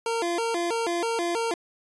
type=tone with vibrato; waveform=25% pulse; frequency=397.6 Hz; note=G4; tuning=25 cents sharp; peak=-21 dBFS; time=0.06-1.54 s; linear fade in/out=2 ms; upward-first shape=square; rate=3.1 Hz; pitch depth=250 cents each way; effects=resampled to 24000 Hz